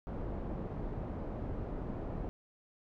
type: low-pass noise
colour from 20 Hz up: pink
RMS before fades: -39 dBFS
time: 0.07-2.29 s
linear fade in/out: 0 ms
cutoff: 610 Hz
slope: 12 dB/octave
effects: none